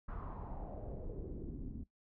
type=noise with low-pass filter sweep; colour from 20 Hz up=brown; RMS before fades=-44 dBFS; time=0.08-1.84 s; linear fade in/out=10 ms; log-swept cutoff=1300 to 230 Hz; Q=3.6; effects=noise-tail reverb RT60 0.1 s tail -17 dB re dry